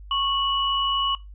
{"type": "tone pair together", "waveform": "sine", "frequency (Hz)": [1102, 2942], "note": ["C#6", "F#7"], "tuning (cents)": [-11, -11], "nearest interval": "octave + perfect fourth", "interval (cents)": 1700, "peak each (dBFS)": -24, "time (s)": [0.11, 1.15], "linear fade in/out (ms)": 2, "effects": ["noise-tail reverb RT60 0.2 s tail -19 dB re dry", "added 50 Hz sine -39 dBFS peak until 1.34 s"]}